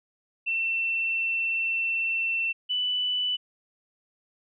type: tone pair in turn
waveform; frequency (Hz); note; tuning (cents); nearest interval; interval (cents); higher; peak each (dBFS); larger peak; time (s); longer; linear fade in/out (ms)
sine; 2691 / 2982; E7 / F#7; +35 / +13; major second; 178; second; -24; neither; 0.46-2.53 / 2.69-3.37; first; 20
effects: none